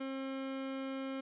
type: tone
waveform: 30% pulse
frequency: 267.8 Hz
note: C4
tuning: 40 cents sharp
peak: -35 dBFS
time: 0-1.21 s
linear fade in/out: 10 ms
effects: resampled to 8000 Hz